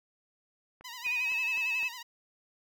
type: click train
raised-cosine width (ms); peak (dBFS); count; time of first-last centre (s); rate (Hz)
0.5; -36; 5; 0.81-1.83; 3.92
type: tone with vibrato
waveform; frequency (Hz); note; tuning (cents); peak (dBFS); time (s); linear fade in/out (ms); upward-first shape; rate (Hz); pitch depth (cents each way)
10% pulse; 969; B5; -33; -33; 0.84-2.03; 10; sine; 11; 88
type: tone with pitch glide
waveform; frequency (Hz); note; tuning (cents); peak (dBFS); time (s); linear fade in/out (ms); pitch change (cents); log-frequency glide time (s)
sine; 2489 to 2598; D#7 to E7; 0 to -26; -28; 1.04-1.89; 20; +74; 1.18-1.34
effects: none